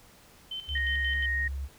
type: tone with tremolo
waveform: sine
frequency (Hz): 3080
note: G7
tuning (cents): -31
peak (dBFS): -33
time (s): 0.51-1.26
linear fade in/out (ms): 5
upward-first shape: square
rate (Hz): 5.6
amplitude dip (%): 70
type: tone with pitch glide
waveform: sine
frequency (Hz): 69.3 to 68.31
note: C#2 to C#2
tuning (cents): 0 to -25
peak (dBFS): -31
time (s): 0.67-1.69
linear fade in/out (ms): 50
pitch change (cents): -25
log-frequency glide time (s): 1.09-1.25
type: tone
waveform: sine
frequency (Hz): 1864.7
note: A#6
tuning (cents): 0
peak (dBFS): -27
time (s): 0.75-1.48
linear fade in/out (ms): 5
effects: pink hiss -56 dBFS RMS until 1.78 s